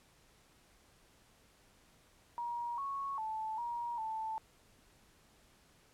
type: tone with pitch steps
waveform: sine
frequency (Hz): 950 / 1105 / 875 / 948 / 881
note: A#5 / C#6 / A5 / A#5 / A5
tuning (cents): +33 / -6 / -10 / +29 / +2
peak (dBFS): -36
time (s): 2.38-4.38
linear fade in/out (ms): 0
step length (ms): 400
effects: pink hiss -66 dBFS RMS until 5.93 s + low-pass 12000 Hz 12 dB/octave